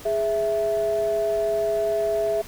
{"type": "tone pair together", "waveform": "sine", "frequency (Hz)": [415.3, 659.2], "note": ["G#4", "E5"], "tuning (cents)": [0, 0], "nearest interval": "minor sixth", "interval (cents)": 800, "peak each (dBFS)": [-24, -21], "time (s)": [0.05, 2.42], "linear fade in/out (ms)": 10, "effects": ["tanh soft clip ceiling -14 dBFS", "pink hiss -42 dBFS RMS until 2.47 s"]}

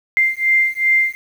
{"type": "beating tone pair", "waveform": "sine", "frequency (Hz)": [2093, 2095.6], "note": ["C7", "C7"], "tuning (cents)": [0, 2], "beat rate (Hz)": 2.6, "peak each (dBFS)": -16, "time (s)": [0.17, 1.15], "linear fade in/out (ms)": 0, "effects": ["7-bit"]}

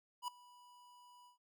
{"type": "tone with ADSR envelope", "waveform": "square", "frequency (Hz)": 981, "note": "B5", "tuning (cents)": -12, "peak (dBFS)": -38, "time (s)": [0.22, 1.38], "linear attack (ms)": 59, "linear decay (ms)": 4, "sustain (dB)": -23, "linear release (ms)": 120, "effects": ["noise-tail reverb RT60 0.1 s tail -21 dB re dry"]}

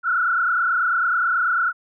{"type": "tone with frequency modulation", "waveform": "sine", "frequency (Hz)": 1410, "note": "F6", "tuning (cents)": 16, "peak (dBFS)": -17, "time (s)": [0.03, 1.73], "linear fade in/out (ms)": 50, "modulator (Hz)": 29.2, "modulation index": 2.6, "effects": []}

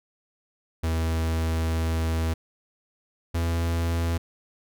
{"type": "tone pair in turn", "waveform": "45% pulse", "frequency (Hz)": [81.2, 83.68], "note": ["E2", "E2"], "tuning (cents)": [-26, 27], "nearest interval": "minor second", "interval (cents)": 53, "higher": "second", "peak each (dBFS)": -23, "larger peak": "neither", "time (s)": [[0.83, 2.34], [3.34, 4.18]], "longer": "first", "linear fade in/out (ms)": 10, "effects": []}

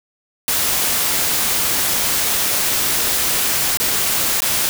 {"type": "noise with dropouts", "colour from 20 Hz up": "white", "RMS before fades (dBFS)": -18, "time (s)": [0.48, 4.69], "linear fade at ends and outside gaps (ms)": 0, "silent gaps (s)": [[3.772, 3.8], [4.405, 4.42]], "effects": []}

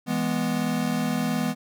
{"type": "chord", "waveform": "square", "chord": "E major", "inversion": "none", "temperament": "equal", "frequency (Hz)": [164.81, 207.7, 246.9], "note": ["E3", "G#3", "B3"], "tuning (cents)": [0, 0, 0], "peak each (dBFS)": [-30, -29, -27], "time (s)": [0.06, 1.55], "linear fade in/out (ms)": 50, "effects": []}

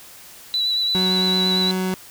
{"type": "tone with vibrato", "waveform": "sine", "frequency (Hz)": 3951, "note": "B7", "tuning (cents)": 0, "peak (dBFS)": -18, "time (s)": [0.54, 1.71], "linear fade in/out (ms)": 0, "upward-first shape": "sine", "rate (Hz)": 8.8, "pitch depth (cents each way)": 21}
{"type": "tone", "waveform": "30% pulse", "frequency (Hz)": 186.1, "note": "F#3", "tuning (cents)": 10, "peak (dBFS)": -18, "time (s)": [0.95, 1.94], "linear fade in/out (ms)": 0}
{"effects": ["white hiss -43 dBFS RMS until 2.1 s"]}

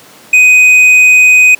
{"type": "tone with tanh clipping", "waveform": "sine", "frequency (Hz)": 2500, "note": "D#7", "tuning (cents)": 8, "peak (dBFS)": -3, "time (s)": [0.33, 1.55], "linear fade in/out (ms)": 5, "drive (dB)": 6, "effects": ["pink hiss -37 dBFS RMS until 1.59 s", "high-pass 200 Hz 12 dB/octave"]}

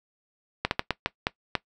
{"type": "slowing click train", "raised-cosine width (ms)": 0.3, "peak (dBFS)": -7, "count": 7, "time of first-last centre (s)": [0.65, 1.553], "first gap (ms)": 61, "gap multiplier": 1.36, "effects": ["noise-tail reverb RT60 0.1 s tail -19 dB re dry"]}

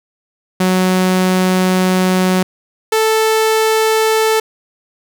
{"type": "tone pair in turn", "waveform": "sawtooth", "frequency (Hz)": [185, 440], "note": ["F#3", "A4"], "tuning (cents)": [0, 0], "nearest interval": "octave + minor third", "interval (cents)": 1500, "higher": "second", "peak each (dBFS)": -7, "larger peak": "neither", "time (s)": [[0.6, 2.43], [2.92, 4.4]], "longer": "first", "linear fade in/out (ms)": 5, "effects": []}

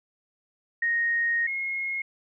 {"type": "tone pair in turn", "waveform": "sine", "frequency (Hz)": [1864.7, 2157], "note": ["A#6", "C#7"], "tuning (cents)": [0, -48], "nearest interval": "minor third", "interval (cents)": 252, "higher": "second", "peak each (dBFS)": [-22, -27], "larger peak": "first", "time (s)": [[0.82, 1.47], [1.47, 2.02]], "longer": "first", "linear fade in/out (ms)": 5, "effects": []}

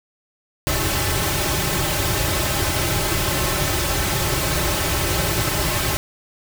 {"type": "noise with comb filter", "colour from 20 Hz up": "pink", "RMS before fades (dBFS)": -21, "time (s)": [0.67, 5.97], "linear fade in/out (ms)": 0, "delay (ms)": 4.2, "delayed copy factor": -0.9, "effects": []}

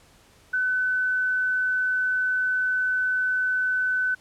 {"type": "tone", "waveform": "sine", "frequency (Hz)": 1508, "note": "F#6", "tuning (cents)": 32, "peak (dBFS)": -21, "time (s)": [0.53, 4.15], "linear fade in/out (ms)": 10, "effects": ["pink hiss -56 dBFS RMS until 4.2 s", "low-pass 11000 Hz 12 dB/octave"]}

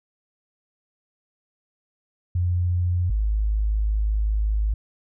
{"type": "tone pair in turn", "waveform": "sine", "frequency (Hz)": [88.6, 52.68], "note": ["F2", "G#1"], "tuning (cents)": [25, 25], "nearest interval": "major sixth", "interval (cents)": 900, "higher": "first", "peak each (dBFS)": -19, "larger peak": "neither", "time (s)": [[2.35, 3.1], [3.1, 4.74]], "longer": "second", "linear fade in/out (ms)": 5, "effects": []}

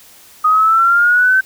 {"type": "exponential sweep", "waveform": "sine", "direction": "up", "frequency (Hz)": [1241, 1546], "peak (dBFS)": -8, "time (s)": [0.44, 1.41], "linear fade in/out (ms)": 10, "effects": ["white hiss -43 dBFS RMS until 1.45 s"]}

